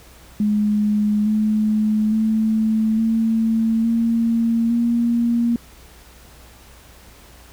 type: tone with pitch steps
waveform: sine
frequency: 209.6 / 214.5 / 219.5 / 224.6 / 229.9 / 235.3 Hz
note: G#3 / A3 / A3 / A3 / A#3 / A#3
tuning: +16 / -44 / -4 / +36 / -24 / +16 cents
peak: -15 dBFS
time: 0.4-5.56 s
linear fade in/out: 2 ms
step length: 860 ms
effects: added 60 Hz sine -47 dBFS peak until 7.52 s + pink hiss -47 dBFS RMS until 7.52 s